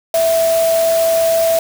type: tone in noise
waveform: sine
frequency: 659.3 Hz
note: E5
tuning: in tune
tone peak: -11 dBFS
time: 0.14-1.59 s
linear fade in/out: 2 ms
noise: white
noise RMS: -24 dBFS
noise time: 0.14-1.59 s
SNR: +10 dB
effects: none